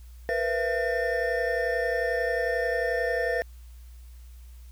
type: tone cluster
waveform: triangle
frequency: 474.8 / 506 / 671 / 1802 Hz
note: A#4 / B4 / E5 / A6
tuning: +32 / +42 / +31 / +41 cents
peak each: -28 dBFS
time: 0.29-3.42 s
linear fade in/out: 0 ms
effects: added 60 Hz sine -43 dBFS peak until 4.71 s + white hiss -61 dBFS RMS until 4.71 s